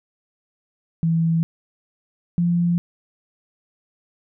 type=tone pair in turn; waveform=sine; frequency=164.5 / 172.82 Hz; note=E3 / F3; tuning=-3 / -18 cents; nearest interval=minor second; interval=85 cents; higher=second; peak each=-16 dBFS; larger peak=neither; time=1.03-1.43 / 2.38-2.78 s; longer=neither; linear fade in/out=0 ms; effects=none